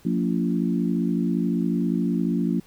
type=tone cluster; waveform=sine; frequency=178.2 / 229 / 283.5 / 341.2 Hz; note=F3 / A#3 / C#4 / F4; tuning=+35 / -31 / +39 / -40 cents; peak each=-24 / -25 / -27 / -31 dBFS; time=0.05-2.6 s; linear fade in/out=5 ms; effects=pink hiss -55 dBFS RMS until 2.66 s